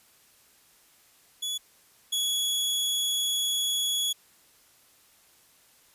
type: tone pair in turn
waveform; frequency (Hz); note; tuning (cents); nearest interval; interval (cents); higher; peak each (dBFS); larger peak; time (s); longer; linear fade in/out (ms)
sawtooth; 3400 / 3367; G#7 / G#7; +40 / +23; unison; 17; first; -26 / -22; second; 1.42-1.58 / 2.12-4.13; second; 10
effects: white hiss -60 dBFS RMS until 5.94 s + resampled to 32000 Hz